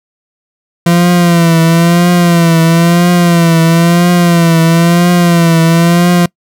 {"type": "tone with vibrato", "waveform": "40% pulse", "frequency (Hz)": 170, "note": "F3", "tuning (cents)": -46, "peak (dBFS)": -4, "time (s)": [0.86, 6.26], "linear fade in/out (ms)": 5, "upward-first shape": "triangle", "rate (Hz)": 1, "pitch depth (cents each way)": 71, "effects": ["noise-tail reverb RT60 0.1 s tail -25 dB re dry"]}